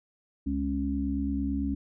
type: harmonic tone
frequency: 69 Hz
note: C#2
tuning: 7 cents flat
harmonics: 1 / 3 / 4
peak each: -32 / -33 / -29 dBFS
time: 0.46-1.75 s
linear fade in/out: 10 ms
effects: none